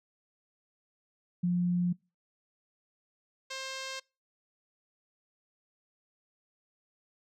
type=tone pair in turn; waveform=sine / 5% pulse; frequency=176.8 / 529.8 Hz; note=F3 / C5; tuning=+22 / +22 cents; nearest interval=octave + perfect fifth; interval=1900 cents; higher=second; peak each=-25 dBFS; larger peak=neither; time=1.43-1.93 / 3.5-4 s; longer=neither; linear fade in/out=10 ms; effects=noise-tail reverb RT60 0.3 s tail -26 dB re dry + low-pass 8000 Hz 12 dB/octave